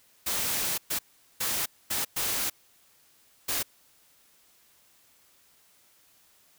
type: noise bursts at uneven times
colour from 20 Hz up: white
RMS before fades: -29 dBFS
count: 6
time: 0.26-0.78 / 0.9-0.99 / 1.4-1.66 / 1.9-2.05 / 2.16-2.5 / 3.48-3.63 s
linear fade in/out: 10 ms
effects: white hiss -62 dBFS RMS until 6.58 s